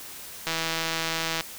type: click train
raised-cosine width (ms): 0.2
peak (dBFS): -10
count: 154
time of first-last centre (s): 0.47-1.409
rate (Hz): 163
effects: white hiss -41 dBFS RMS until 1.58 s